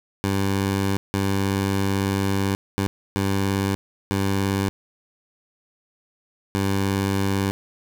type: tone bursts at uneven times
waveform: 15% pulse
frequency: 98 Hz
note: G2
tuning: in tune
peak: -14 dBFS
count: 6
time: 0.24-0.97 / 1.14-2.55 / 2.78-2.87 / 3.16-3.75 / 4.11-4.69 / 6.55-7.51 s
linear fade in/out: 0 ms
effects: none